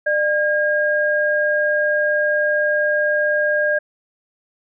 sine tone pair together, 598.7 / 1623 Hz, D5 / G#6, +33 / -40 cents, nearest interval octave + perfect fourth, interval 1727 cents, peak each -18 / -18 dBFS, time 0.06-3.79 s, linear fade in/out 10 ms, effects none

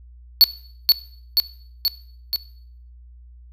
square tone with echo, 4435 Hz, C#8, in tune, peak -7 dBFS, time 0.41-0.44 s, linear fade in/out 0 ms, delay 480 ms, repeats 4, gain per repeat -3 dB, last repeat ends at 2.36 s, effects noise-tail reverb RT60 0.6 s tail -18 dB re dry + added 60 Hz sine -42 dBFS peak until 3.52 s

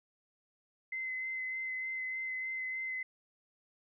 sine tone with vibrato, 2053 Hz, C7, 33 cents flat, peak -35 dBFS, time 0.92-3.03 s, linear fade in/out 5 ms, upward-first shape sine, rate 3.3 Hz, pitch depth 14 cents each way, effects none

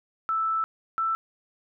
sine tone pair in turn, 1318.5 / 1327.7 Hz, E6 / E6, 0 / +12 cents, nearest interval unison, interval 12 cents, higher second, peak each -23 dBFS, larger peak neither, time 0.29-0.64 / 0.98-1.15 s, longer first, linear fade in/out 0 ms, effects none

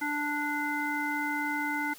harmonic tone, 294.1 Hz, D4, 3 cents sharp, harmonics 1 / 3 / 5 / 7, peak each -34 / -34 / -34 / -34 dBFS, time 0.01-1.94 s, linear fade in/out 10 ms, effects white hiss -51 dBFS RMS until 1.98 s

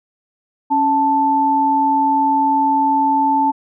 sine tone pair together, 277.2 / 880 Hz, C#4 / A5, 0 / 0 cents, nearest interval octave + minor sixth, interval 2000 cents, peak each -19 / -13 dBFS, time 0.7-3.52 s, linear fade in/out 20 ms, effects none

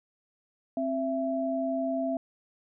sine tone pair together, 264.8 / 666.7 Hz, C4 / E5, +21 / +19 cents, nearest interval octave + major third, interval 1598 cents, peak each -30 / -29 dBFS, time 0.77-2.17 s, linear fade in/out 2 ms, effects none

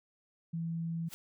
sine tone, 165.8 Hz, E3, 10 cents sharp, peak -33 dBFS, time 0.53-1.09 s, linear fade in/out 10 ms
white noise with exponential growth, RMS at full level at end -41 dBFS, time 1.06-1.14 s, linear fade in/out 0 ms, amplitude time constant 16 ms
effects none

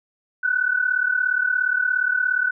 sine tone pair together, 1474 / 1511.1 Hz, F#6 / F#6, -7 / +36 cents, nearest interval unison, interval 43 cents, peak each -21 dBFS, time 0.43-2.51 s, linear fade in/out 10 ms, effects none

